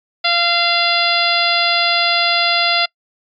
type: harmonic tone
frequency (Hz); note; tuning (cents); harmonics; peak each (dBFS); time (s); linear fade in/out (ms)
690; F5; -21; 1 / 2 / 3 / 4 / 5 / 6 / 7; -20 / -20 / -20 / -20 / -20 / -20 / -20; 0.24-2.86; 10
effects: noise-tail reverb RT60 0.1 s tail -26 dB re dry + MP3 96 kbps